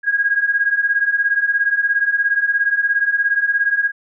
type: beating tone pair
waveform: sine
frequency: 1626 / 1643 Hz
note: G#6 / G#6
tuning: -37 / -19 cents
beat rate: 17 Hz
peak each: -19 / -16 dBFS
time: 0.03-3.92 s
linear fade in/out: 50 ms
effects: none